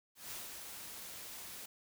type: noise with ADSR envelope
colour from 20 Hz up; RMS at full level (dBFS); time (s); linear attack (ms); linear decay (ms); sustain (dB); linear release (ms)
white; -44; 0.15-1.66; 170; 170; -4; 6
effects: none